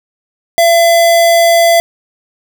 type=tone; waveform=square; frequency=675 Hz; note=E5; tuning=41 cents sharp; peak=-6 dBFS; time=0.58-1.8 s; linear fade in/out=0 ms; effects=none